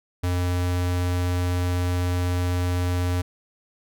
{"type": "tone", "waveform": "square", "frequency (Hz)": 89.2, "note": "F2", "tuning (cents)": 37, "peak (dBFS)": -22, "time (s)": [0.23, 3.22], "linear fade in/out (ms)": 10, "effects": []}